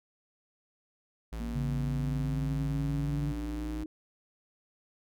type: tone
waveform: square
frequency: 55.5 Hz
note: A1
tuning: 16 cents sharp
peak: -36 dBFS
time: 1.32-3.84 s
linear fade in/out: 10 ms
type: exponential sweep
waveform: sine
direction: up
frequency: 233.1 to 311.1 Hz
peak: -36 dBFS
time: 1.4-3.86 s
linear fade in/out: 2 ms
type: tone with pitch glide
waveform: sine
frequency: 140 to 145.52 Hz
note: C#3 to D3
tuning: +18 to -16 cents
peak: -30 dBFS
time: 1.55-3.32 s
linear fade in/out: 5 ms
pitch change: +66 cents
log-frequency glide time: 1.79-2.53 s
effects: none